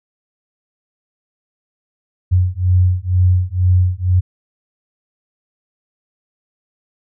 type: beating tone pair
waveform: sine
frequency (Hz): 90 / 92.1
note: F#2 / F#2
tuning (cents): -47 / -7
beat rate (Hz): 2.1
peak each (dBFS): -14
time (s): 2.31-4.21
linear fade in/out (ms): 20
effects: none